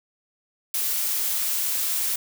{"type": "noise", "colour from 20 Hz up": "blue", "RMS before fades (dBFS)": -25, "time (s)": [0.74, 2.16], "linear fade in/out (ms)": 5, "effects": []}